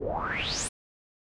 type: noise with low-pass filter sweep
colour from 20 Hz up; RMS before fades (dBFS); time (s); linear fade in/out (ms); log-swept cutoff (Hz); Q
pink; -31; 0-0.69; 20; 390 to 10000; 9.9
effects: resampled to 24000 Hz